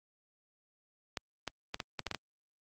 clicks, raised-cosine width 0.2 ms, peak -17 dBFS, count 8, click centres 1.172 / 1.477 / 1.744 / 1.802 / 1.993 / 2.067 / 2.113 / 2.147 s, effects high-pass 60 Hz 12 dB/octave + Opus 48 kbps

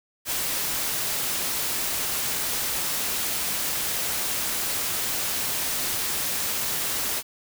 white noise, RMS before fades -27 dBFS, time 0.25-7.23 s, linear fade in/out 50 ms, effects none

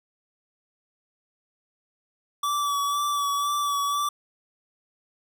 square tone with vibrato, 1151 Hz, D6, 35 cents flat, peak -24 dBFS, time 2.43-4.09 s, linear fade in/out 5 ms, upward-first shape sine, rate 2 Hz, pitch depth 25 cents each way, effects none

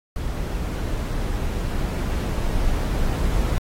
brown noise with level ramp, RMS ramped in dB -26 to -21 dBFS, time 0.16-3.58 s, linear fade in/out 0 ms, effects AAC 48 kbps

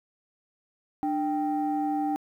sine tone pair together, 298 / 784 Hz, D4 / G5, +25 / 0 cents, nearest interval octave + perfect fourth, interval 1675 cents, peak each -26 / -27 dBFS, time 1.03-2.16 s, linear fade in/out 0 ms, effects tanh soft clip ceiling -19 dBFS + 10-bit

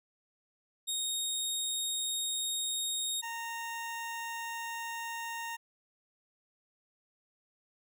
20% pulse tone pair in turn, 3729 / 923.9 Hz, A#7 / A#5, 0 / -16 cents, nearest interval 2 octaves, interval 2416 cents, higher first, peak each -26 / -32 dBFS, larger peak first, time 0.87-3.22 / 3.22-5.57 s, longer neither, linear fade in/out 20 ms, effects none

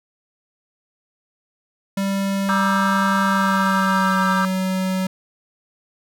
square tone with pitch glide, 196 to 187.58 Hz, G3 to F#3, 0 to +24 cents, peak -20 dBFS, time 1.97-5.07 s, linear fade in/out 5 ms, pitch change -76 cents, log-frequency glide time 3.23-4.28 s
triangle chord, E half-diminished seventh, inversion second, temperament just, 949.3 / 1186.7 / 1318.5 / 1582.2 Hz, Bb5 / D6 / E6 / G6, +31 / +18 / 0 / +16 cents, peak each -22 dBFS, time 2.49-4.45 s, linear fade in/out 0 ms
effects none

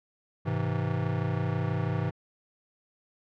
square chord, Ab augmented, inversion none, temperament just, 103.83 / 129.78 / 162.23 Hz, Ab2 / C3 / E3, 0 / -14 / -27 cents, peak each -32 dBFS, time 0.45-2.11 s, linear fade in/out 20 ms, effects low-pass 2000 Hz 12 dB/octave

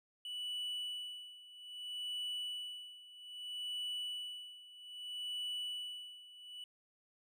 triangle tone with tremolo, 2960 Hz, F#7, in tune, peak -36 dBFS, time 0.25-6.64 s, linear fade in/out 2 ms, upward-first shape sine, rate 0.62 Hz, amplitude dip 85%, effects none

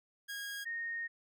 sawtooth / sine tone pair in turn, 1637 / 1852.1 Hz, G#6 / A#6, -25 / -12 cents, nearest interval major second, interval 213 cents, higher second, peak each -36 / -36 dBFS, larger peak neither, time 0.28-0.65 / 0.65-1.08 s, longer second, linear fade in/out 20 ms, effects none

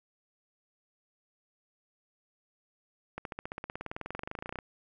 accelerating click train, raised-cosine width 0.5 ms, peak -22 dBFS, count 30, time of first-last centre 3.18-4.588 s, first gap 72 ms, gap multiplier 0.97, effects none

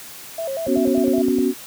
sine tone with vibrato, 597 Hz, D5, 28 cents sharp, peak -23 dBFS, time 0.38-1.22 s, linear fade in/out 5 ms, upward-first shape square, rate 5.3 Hz, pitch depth 170 cents each way
sine chord, B suspended second, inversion none, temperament just, 246.9 / 277.8 / 370.4 Hz, B3 / C#4 / F#4, 0 / +4 / +2 cents, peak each -20 dBFS, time 0.66-1.54 s, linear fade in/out 50 ms
click train, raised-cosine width 2 ms, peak -16 dBFS, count 8, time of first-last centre 0.67-1.386 s, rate 9.78 Hz
effects white hiss -38 dBFS RMS until 1.66 s + high-pass 60 Hz 12 dB/octave

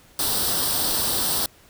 white noise with comb filter, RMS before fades -23 dBFS, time 0.19-1.46 s, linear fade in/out 2 ms, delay 0.22 ms, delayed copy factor +0.7, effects pink hiss -53 dBFS RMS until 1.69 s

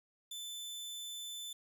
sawtooth tone, 3520 Hz, A7, in tune, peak -39 dBFS, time 0.31-1.53 s, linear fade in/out 5 ms, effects 11-bit

